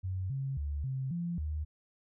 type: tone with pitch steps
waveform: sine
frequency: 93.3 / 135.5 / 72.5 / 132.4 / 172 / 76.3 Hz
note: F#2 / C#3 / D2 / C3 / F3 / D#2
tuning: +15 / -39 / -22 / +21 / -26 / -33 cents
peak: -32 dBFS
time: 0.03-1.65 s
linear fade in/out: 20 ms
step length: 270 ms
effects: none